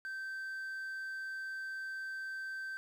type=tone with quantisation; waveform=triangle; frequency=1554 Hz; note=G6; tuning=16 cents flat; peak=-37 dBFS; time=0.05-2.77 s; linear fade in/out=0 ms; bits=11; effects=none